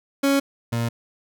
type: tone pair in turn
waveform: 30% pulse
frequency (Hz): 277.2 / 116.87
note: C#4 / A#2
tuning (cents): 0 / +5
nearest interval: octave + minor third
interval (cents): 1495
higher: first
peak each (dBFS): -14 / -19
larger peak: first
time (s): 0.23-0.4 / 0.72-0.89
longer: neither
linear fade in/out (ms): 10
effects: none